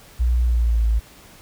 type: tone with pitch glide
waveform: sine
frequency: 60.4 to 55.39 Hz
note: B1 to A1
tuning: -38 to +12 cents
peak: -15 dBFS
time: 0.19-1 s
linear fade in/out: 20 ms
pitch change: -150 cents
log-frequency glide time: 0.44-0.87 s
effects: pink hiss -47 dBFS RMS until 1.41 s